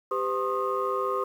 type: tone cluster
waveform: sine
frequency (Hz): 394.4 / 509 / 1067 / 1238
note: G4 / C5 / C6 / D#6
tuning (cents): +11 / -48 / +34 / -9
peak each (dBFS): -30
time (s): 0.11-1.24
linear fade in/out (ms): 5
effects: tanh soft clip ceiling -16 dBFS + 9-bit